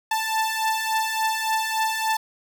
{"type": "beating tone pair", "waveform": "sawtooth", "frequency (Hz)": [880, 883.5], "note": ["A5", "A5"], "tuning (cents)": [0, 7], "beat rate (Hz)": 3.5, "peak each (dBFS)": [-23, -20], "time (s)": [0.11, 2.17], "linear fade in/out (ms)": 5, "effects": []}